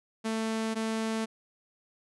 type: tone pair in turn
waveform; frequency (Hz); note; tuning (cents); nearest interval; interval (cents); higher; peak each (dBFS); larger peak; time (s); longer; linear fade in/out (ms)
sawtooth; 222.2 / 222.2; A3 / A3; +17 / +17; unison; 0; neither; -25; neither; 0.24-0.75 / 0.75-1.26; neither; 20
effects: resampled to 24000 Hz